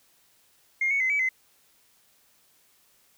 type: tone with pitch steps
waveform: sine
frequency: 2127 / 2219 / 2052 / 2287 / 2050 Hz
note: C7 / C#7 / C7 / D7 / C7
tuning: +28 / +1 / -34 / -47 / -36 cents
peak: -21 dBFS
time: 0.81-1.29 s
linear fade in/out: 5 ms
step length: 96 ms
effects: tanh soft clip ceiling -17 dBFS + white hiss -63 dBFS RMS until 3.17 s